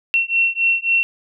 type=beating tone pair; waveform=sine; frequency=2716 / 2719.7 Hz; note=F7 / F7; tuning=-49 / -47 cents; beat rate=3.7 Hz; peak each=-18 dBFS; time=0.14-1.03 s; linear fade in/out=0 ms; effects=none